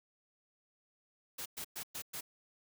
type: noise bursts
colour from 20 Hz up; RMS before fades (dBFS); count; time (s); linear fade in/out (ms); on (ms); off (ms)
white; -42; 5; 1.38-2.21; 10; 78; 110
effects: none